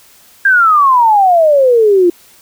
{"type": "exponential sweep", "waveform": "sine", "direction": "down", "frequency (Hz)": [1619, 340.1], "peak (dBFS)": -5, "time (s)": [0.45, 2.1], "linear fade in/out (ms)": 5, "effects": ["white hiss -44 dBFS RMS until 2.41 s"]}